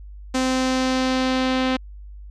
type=tone with low-pass filter sweep; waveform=sawtooth; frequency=259 Hz; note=C4; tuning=17 cents flat; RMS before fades=-21 dBFS; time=0.34-1.77 s; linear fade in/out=10 ms; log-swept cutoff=7100 to 3500 Hz; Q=1.5; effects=added 50 Hz sine -36 dBFS peak until 2.3 s